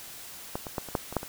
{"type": "clicks", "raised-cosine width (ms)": 1, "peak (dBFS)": [-16, -22, -15, -26, -11, -23, -11, -23], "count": 8, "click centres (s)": [0.555, 0.668, 0.782, 0.887, 0.952, 1.126, 1.167, 1.231], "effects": ["white hiss -44 dBFS RMS until 1.28 s"]}